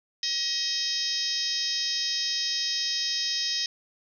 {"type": "harmonic tone with a mistuned harmonic", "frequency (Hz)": 634, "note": "D#5", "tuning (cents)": 32, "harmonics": [3, 4, 5, 6, 7, 8, 9, 10], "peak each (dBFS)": [-38, -41, -35, -33, -37, -29, -34, -39], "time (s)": [0.23, 3.66], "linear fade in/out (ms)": 2, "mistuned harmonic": 9, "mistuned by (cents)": -35, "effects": ["10-bit"]}